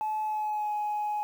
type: tone with pitch glide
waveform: sine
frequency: 861 to 838.9 Hz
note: A5 to G#5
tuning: -38 to +17 cents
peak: -26 dBFS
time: 0.01-1.23 s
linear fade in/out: 0 ms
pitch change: -45 cents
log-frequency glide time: 0.22-0.73 s
effects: tanh soft clip ceiling -25 dBFS + 9-bit